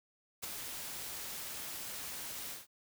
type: noise with ADSR envelope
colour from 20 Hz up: white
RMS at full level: -38 dBFS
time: 0.42-2.67 s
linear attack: 20 ms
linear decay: 11 ms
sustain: -5 dB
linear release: 160 ms
effects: none